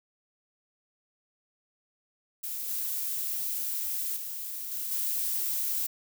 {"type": "noise with level steps", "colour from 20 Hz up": "violet", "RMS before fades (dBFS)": [-35, -32, -37, -34, -30], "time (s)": [2.43, 5.87], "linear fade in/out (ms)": 10, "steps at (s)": [2.68, 4.16, 4.71, 4.91], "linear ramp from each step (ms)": 10, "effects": []}